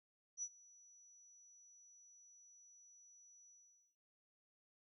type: tone with ADSR envelope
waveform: sine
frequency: 5900 Hz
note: F#8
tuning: 6 cents flat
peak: -39 dBFS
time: 0.37-3.96 s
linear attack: 57 ms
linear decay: 56 ms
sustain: -23 dB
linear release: 470 ms
effects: none